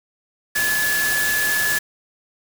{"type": "tone in noise", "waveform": "sine", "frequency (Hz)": 1715, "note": "A6", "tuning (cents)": -45, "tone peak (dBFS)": -19, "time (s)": [0.55, 1.79], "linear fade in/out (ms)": 10, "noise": "white", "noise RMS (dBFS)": -24, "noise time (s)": [0.55, 1.79], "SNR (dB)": 2, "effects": []}